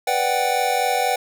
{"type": "chord", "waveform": "square", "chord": "G major seventh", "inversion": "first", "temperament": "equal", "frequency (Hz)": [493.9, 587.3, 740, 784], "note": ["B4", "D5", "F#5", "G5"], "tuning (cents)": [0, 0, 0, 0], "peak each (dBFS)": [-26, -29, -23, -23], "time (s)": [0.07, 1.16], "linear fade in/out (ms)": 5, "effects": []}